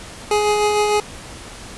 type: tone with tremolo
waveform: 25% pulse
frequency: 418.4 Hz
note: G#4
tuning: 13 cents sharp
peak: -10 dBFS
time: 0.31-1 s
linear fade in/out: 2 ms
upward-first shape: sine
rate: 6.6 Hz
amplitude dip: 30%
effects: pink hiss -36 dBFS RMS until 1.77 s + resampled to 24000 Hz